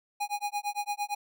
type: tone with tremolo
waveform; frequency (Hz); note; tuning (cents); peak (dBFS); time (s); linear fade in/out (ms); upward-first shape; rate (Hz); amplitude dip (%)
square; 822; G#5; -18; -28; 0.2-1.15; 10; sine; 8.8; 100
effects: none